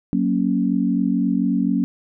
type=chord; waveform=sine; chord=F# major; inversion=none; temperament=equal with one note detuned; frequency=185.75 / 233.1 / 277.2 Hz; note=F#3 / A#3 / C#4; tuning=+7 / 0 / 0 cents; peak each=-21 dBFS; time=0.13-1.84 s; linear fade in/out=0 ms; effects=none